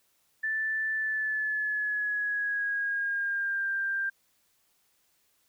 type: tone with pitch glide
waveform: sine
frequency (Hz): 1760 to 1586.2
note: A6 to G6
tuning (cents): 0 to +20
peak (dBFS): -27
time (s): 0.43-4.1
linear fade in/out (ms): 10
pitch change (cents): -180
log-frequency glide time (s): 0.93-3.69
effects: white hiss -70 dBFS RMS until 5.48 s